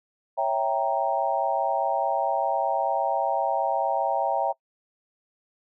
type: chord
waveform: sine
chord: C# diminished seventh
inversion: none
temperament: equal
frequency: 554.4 / 659.3 / 784 / 932.3 Hz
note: C#5 / E5 / G5 / Bb5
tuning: 0 / 0 / 0 / 0 cents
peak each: -29 / -27 / -26 / -28 dBFS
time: 0.37-4.53 s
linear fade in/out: 20 ms
effects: noise-tail reverb RT60 0.1 s tail -24 dB re dry